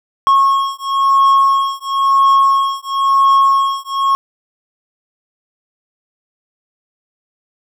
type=beating tone pair; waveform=triangle; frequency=1092 / 1092.98 Hz; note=C#6 / C#6; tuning=-26 / -25 cents; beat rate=0.98 Hz; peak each=-11 dBFS; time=0.27-4.15 s; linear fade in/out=0 ms; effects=none